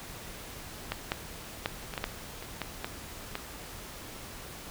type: clicks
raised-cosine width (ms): 0.3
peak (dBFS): -14 / -12 / -12 / -29 / -21 / -16 / -13 / -25 / -16 / -16 / -16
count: 11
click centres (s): 0.92 / 1.119 / 1.659 / 1.827 / 1.938 / 1.978 / 2.041 / 2.425 / 2.617 / 2.845 / 3.354
effects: pink hiss -44 dBFS RMS until 4.7 s